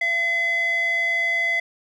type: tone with band-pass filter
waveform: square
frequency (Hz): 678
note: E5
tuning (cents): +49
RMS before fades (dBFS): -22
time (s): 0.01-1.6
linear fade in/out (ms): 5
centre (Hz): 2000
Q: 4.6
effects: none